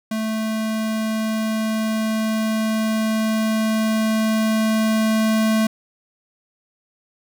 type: tone with level ramp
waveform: square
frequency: 219.5 Hz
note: A3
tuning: 4 cents flat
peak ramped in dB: -22 to -16 dBFS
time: 0.11-5.67 s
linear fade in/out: 5 ms
effects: none